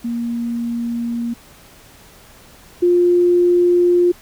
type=tone pair in turn; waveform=sine; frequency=235.2 / 352.4 Hz; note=A#3 / F4; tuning=+16 / +16 cents; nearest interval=perfect fifth; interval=700 cents; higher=second; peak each=-19 / -10 dBFS; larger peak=second; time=0.04-1.34 / 2.82-4.12 s; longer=neither; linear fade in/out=10 ms; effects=pink hiss -45 dBFS RMS until 4.21 s